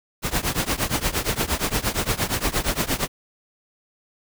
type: noise with tremolo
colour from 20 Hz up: pink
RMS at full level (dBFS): -20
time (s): 0.22-3.08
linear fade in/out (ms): 50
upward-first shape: triangle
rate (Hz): 8.6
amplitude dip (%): 95
effects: none